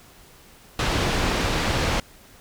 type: low-pass noise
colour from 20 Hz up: pink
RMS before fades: -23 dBFS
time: 0.79-2 s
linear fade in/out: 2 ms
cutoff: 4900 Hz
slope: 12 dB/octave
effects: pink hiss -50 dBFS RMS until 2.4 s